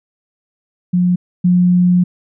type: tone pair in turn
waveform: sine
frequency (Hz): 178.8 / 178.8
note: F3 / F3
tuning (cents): +41 / +41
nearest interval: unison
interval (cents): 0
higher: neither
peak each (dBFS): -10 / -8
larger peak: second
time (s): 0.93-1.16 / 1.44-2.04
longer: second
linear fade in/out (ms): 10
effects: none